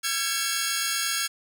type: tone cluster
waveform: 10% pulse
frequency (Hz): 1354 / 1618 / 1678 / 2228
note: E6 / G#6 / G#6 / C#7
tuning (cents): +46 / -46 / +17 / +8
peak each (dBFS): -22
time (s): 0.03-1.28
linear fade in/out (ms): 20
effects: none